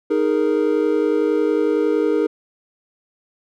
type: chord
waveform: triangle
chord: D# suspended fourth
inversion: none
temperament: equal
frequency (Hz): 311.1 / 415.3 / 466.2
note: D#4 / G#4 / A#4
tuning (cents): 0 / 0 / 0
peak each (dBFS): -18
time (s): 0.1-2.27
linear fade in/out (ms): 10
effects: none